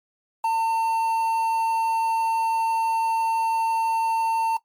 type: tone with quantisation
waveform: triangle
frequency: 903 Hz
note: A5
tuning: 45 cents sharp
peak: -17 dBFS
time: 0.44-4.57 s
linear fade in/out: 5 ms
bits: 7
effects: noise-tail reverb RT60 0.1 s tail -17 dB re dry + MP3 96 kbps